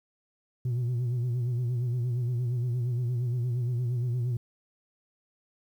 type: tone with vibrato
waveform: sine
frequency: 121.9 Hz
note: B2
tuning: 22 cents flat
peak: -23 dBFS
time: 0.65-4.37 s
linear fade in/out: 5 ms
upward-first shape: sine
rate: 8.6 Hz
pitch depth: 68 cents each way
effects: tanh soft clip ceiling -25 dBFS + 10-bit